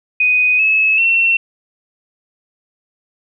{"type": "tone with pitch steps", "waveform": "sine", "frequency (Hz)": [2494, 2588, 2709], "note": ["D#7", "E7", "E7"], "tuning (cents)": [3, -32, 47], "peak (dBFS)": -10, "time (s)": [0.2, 1.37], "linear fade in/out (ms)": 5, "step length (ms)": 390, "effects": []}